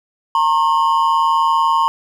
triangle ring-modulated tone, 998 Hz, B5, 18 cents sharp, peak -7 dBFS, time 0.35-1.88 s, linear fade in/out 0 ms, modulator 80.2 Hz, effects none

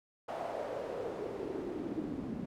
pink noise with band-pass filter sweep, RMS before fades -39 dBFS, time 0.28-2.46 s, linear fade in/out 10 ms, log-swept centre 710 to 230 Hz, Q 3.4, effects none

